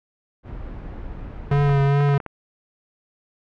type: noise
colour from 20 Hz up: brown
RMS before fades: -33 dBFS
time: 0.43-1.91 s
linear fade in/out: 50 ms
type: tone with vibrato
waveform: square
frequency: 141.2 Hz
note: C#3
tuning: 32 cents sharp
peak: -16 dBFS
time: 1.51-2.18 s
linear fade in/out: 5 ms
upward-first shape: triangle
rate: 2.4 Hz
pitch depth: 32 cents each way
type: clicks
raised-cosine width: 0.5 ms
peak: -17 dBFS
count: 7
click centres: 1.529 / 1.694 / 2.006 / 2.09 / 2.141 / 2.202 / 2.263 s
effects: low-pass 2000 Hz 12 dB/octave